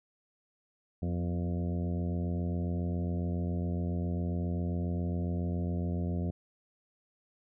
harmonic tone with a mistuned harmonic, 87.31 Hz, F2, in tune, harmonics 1 / 2 / 3 / 4 / 5 / 6 / 7 / 8, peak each -32 / -34 / -40 / -44 / -47 / -49 / -48 / -51 dBFS, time 1.02-6.31 s, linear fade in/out 5 ms, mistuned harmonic 3, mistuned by -52 cents, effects none

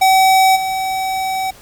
square tone with level steps, 761 Hz, F#5, 48 cents sharp, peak -9 / -18 dBFS, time 0.01-1.51 s, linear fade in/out 10 ms, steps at 0.55 s, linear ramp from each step 20 ms, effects pink hiss -42 dBFS RMS until 1.61 s

